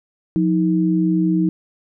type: tone pair together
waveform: sine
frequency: 178 / 317.4 Hz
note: F3 / D#4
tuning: +33 / +35 cents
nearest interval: minor seventh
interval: 1002 cents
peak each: -17 dBFS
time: 0.36-1.49 s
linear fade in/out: 0 ms
effects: none